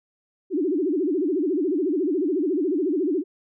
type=tone with vibrato; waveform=sine; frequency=331.9 Hz; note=E4; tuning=12 cents sharp; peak=-20 dBFS; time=0.5-3.24 s; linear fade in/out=50 ms; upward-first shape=sine; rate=14 Hz; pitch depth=280 cents each way; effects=none